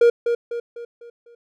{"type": "tone with echo", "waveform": "triangle", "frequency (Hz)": 472, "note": "A#4", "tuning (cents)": 22, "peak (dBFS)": -8, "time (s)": [0.01, 0.1], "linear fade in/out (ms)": 5, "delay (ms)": 250, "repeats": 5, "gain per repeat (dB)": -7, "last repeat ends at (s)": 1.35, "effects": []}